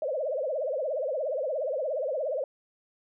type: tone with vibrato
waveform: sine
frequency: 568 Hz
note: C#5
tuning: 42 cents sharp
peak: -27 dBFS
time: 0.02-2.44 s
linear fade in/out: 2 ms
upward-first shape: triangle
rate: 17 Hz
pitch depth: 260 cents each way
effects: none